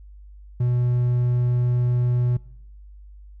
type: tone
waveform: triangle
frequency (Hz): 122.6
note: B2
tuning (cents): -12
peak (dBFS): -16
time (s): 0.6-2.37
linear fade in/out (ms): 5
effects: noise-tail reverb RT60 0.7 s tail -22 dB re dry + added 50 Hz sine -41 dBFS peak until 3.4 s